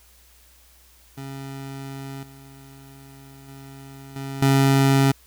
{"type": "tone with level steps", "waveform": "25% pulse", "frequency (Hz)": 136.4, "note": "C#3", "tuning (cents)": -28, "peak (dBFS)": [-29, -40, -36, -26, -11], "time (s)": [1.17, 5.12], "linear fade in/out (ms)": 10, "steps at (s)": [2.23, 3.48, 4.16, 4.42], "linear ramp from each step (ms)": 2, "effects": ["added 60 Hz sine -55 dBFS peak until 5.26 s", "white hiss -55 dBFS RMS until 5.26 s"]}